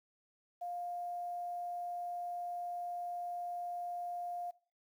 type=tone with quantisation; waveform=sine; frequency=704 Hz; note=F5; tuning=14 cents sharp; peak=-38 dBFS; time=0.61-4.51 s; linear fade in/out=10 ms; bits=11; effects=noise-tail reverb RT60 0.4 s tail -20 dB re dry